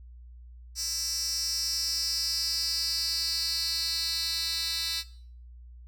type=tone with high-pass filter sweep; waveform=10% pulse; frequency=329.6 Hz; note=E4; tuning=in tune; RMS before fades=-30 dBFS; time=0.75-5.04 s; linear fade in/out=50 ms; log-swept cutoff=5900 to 3800 Hz; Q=5.4; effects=noise-tail reverb RT60 0.5 s tail -18 dB re dry + added 60 Hz sine -45 dBFS peak until 5.87 s